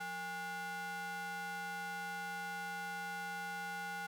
square ring-modulated tone, 317.7 Hz, D#4, 36 cents sharp, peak -38 dBFS, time 0-4.07 s, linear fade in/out 10 ms, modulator 1130 Hz, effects none

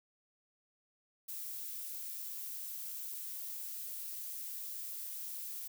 violet noise, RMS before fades -43 dBFS, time 1.28-5.68 s, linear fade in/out 10 ms, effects none

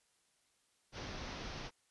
pink low-pass noise, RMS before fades -45 dBFS, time 0.92-1.71 s, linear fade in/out 50 ms, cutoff 6100 Hz, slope 96 dB/octave, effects white hiss -75 dBFS RMS until 1.9 s + resampled to 24000 Hz

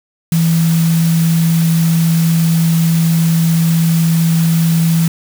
sine tone in noise, 164.81 Hz, E3, in tune, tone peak -9 dBFS, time 0.32-5.08 s, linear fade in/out 2 ms, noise white, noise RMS -25 dBFS, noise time 0.32-5.08 s, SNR +13 dB, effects none

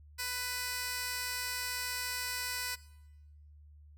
15% pulse tone with high-pass filter, 497.2 Hz, B4, 12 cents sharp, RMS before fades -37 dBFS, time 0.18-2.76 s, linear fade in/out 20 ms, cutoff 2300 Hz, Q 0.52, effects noise-tail reverb RT60 1.0 s tail -21 dB re dry + added 74 Hz sine -53 dBFS peak until 3.97 s

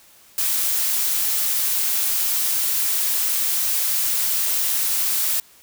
blue noise, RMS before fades -21 dBFS, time 0.38-5.4 s, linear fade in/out 2 ms, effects white hiss -51 dBFS RMS until 5.62 s

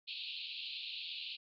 white band-pass noise, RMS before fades -44 dBFS, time 0.07-1.37 s, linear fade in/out 20 ms, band 2500 to 4400 Hz, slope 96 dB/octave, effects none

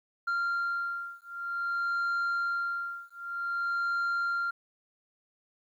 sine beating tone pair, 1388 / 1388.53 Hz, F6 / F6, -11 / -10 cents, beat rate 0.53 Hz, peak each -30 dBFS, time 0.27-4.51 s, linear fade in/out 10 ms, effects tanh soft clip ceiling -26 dBFS + 11-bit

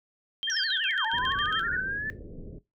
sine tone with tremolo, 3177 Hz, G7, 23 cents sharp, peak -27 dBFS, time 0.43-1.61 s, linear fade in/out 0 ms, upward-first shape square, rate 7.3 Hz, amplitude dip 75%
sine tone with vibrato, 1661.2 Hz, G#6, in tune, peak -29 dBFS, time 0.47-1.81 s, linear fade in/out 10 ms, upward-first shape sine, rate 12 Hz, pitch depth 180 cents each way
sine linear two-way sweep, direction down then up, 5840 to 860 to 1769 Hz, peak -29 dBFS, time 0.5-2.1 s, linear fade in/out 0 ms, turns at 1.05 s
pink low-pass noise, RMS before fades -42 dBFS, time 1.13-2.59 s, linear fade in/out 5 ms, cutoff 520 Hz, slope 48 dB/octave
effects noise-tail reverb RT60 0.2 s tail -17 dB re dry

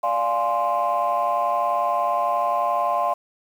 sine chord, D half-diminished seventh, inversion none, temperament equal, 587.3 / 698.5 / 830.6 / 1046.5 Hz, D5 / F5 / Ab5 / C6, 0 / 0 / 0 / 0 cents, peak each -26 / -22 / -27 / -22 dBFS, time 0.03-3.14 s, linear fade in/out 10 ms, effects tanh soft clip ceiling -13 dBFS + 8-bit

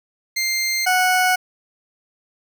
20% pulse tone pair in turn, 2100 / 736.7 Hz, C7 / F#5, +6 / -8 cents, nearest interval octave + tritone, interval 1814 cents, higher first, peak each -14 / -10 dBFS, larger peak second, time 0.36-0.86 / 0.86-1.36 s, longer neither, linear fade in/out 10 ms, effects none

